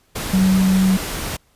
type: tone in noise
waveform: sine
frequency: 189 Hz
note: F#3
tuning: 37 cents sharp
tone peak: -12 dBFS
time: 0.33-0.97 s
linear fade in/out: 10 ms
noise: pink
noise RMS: -26 dBFS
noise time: 0.15-1.37 s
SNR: +11 dB
effects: pink hiss -59 dBFS RMS until 1.55 s + resampled to 32000 Hz